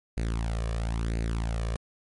sawtooth tone with flanger, 56.4 Hz, A1, 44 cents sharp, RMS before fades -29 dBFS, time 0.17-1.76 s, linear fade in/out 0 ms, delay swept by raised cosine 0.45 to 1.75 ms, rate 0.99 Hz, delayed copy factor +0.7, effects MP3 48 kbps

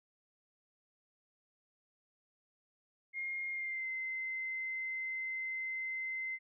sine tone with pitch glide, 2132 to 2067 Hz, C7 to C7, +32 to -22 cents, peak -36 dBFS, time 3.13-6.39 s, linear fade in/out 50 ms, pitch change -54 cents, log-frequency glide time 3.51-3.88 s, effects none

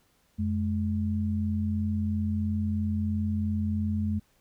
sine tone pair together, 89.22 / 212.2 Hz, F2 / G#3, +38 / +38 cents, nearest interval octave + minor third, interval 1500 cents, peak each -28 dBFS, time 0.38-4.2 s, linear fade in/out 20 ms, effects pink hiss -67 dBFS RMS until 4.4 s

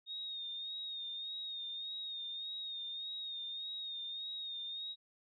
sine tone with vibrato, 3709 Hz, A#7, 9 cents flat, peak -40 dBFS, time 0.06-4.96 s, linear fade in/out 50 ms, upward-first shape sine, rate 1.7 Hz, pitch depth 45 cents each way, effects none

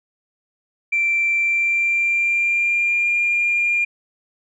sine tone with pitch glide, 2349 to 2404 Hz, D7 to D7, 0 to +40 cents, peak -15 dBFS, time 0.92-3.85 s, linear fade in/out 10 ms, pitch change +40 cents, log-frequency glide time 1.38-3.07 s, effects tanh soft clip ceiling -11 dBFS

